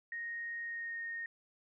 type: tone with pitch glide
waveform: sine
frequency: 1864.7 to 1849.7 Hz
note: A#6 to A#6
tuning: 0 to -14 cents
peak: -38 dBFS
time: 0.12-1.26 s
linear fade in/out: 2 ms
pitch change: -14 cents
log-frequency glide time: 0.62-1.01 s
effects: none